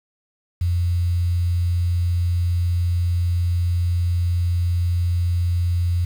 sine tone with quantisation, 87.31 Hz, F2, in tune, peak -17 dBFS, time 0.61-6.05 s, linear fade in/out 5 ms, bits 7, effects none

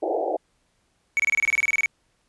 white band-pass noise, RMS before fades -25 dBFS, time 0.02-0.37 s, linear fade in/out 10 ms, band 320 to 790 Hz, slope 96 dB/octave
triangle tone bursts, 2248 Hz, C#7, 24 cents sharp, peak -16 dBFS, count 14, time 1.17-1.859 s, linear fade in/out 0 ms, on 26 ms, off 25 ms
effects pink hiss -68 dBFS RMS until 2.28 s + resampled to 24000 Hz

